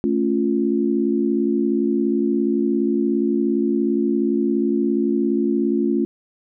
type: chord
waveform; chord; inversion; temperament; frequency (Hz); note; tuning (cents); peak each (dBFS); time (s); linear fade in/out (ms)
sine; A augmented; none; equal; 220 / 277.2 / 349.2; A3 / C#4 / E#4; 0 / 0 / 0; -21; 0.04-6.05; 0
effects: none